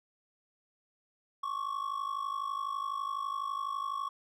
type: ring-modulated tone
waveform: triangle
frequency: 1114 Hz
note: C#6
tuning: 8 cents sharp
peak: -28 dBFS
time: 1.43-4.09 s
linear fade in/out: 5 ms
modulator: 26 Hz
effects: none